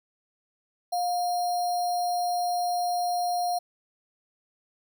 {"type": "tone with sample-and-hold", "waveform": "sine", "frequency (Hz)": 710, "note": "F5", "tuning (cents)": 28, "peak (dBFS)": -24, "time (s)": [0.92, 3.59], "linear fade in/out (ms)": 10, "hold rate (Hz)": 4900, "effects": []}